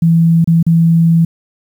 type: tone with dropouts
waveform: sine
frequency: 165.9 Hz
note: E3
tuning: 11 cents sharp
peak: -6 dBFS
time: 0.02-1.25 s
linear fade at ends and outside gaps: 5 ms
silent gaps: 0.444-0.474 / 0.628-0.665 s
effects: 7-bit